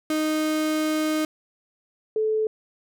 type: tone pair in turn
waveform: 35% pulse / sine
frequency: 310 / 434.9 Hz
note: D#4 / A4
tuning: -6 / -20 cents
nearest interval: tritone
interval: 586 cents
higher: second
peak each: -20 dBFS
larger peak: neither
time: 0.1-1.25 / 2.16-2.47 s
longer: first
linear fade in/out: 2 ms
effects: none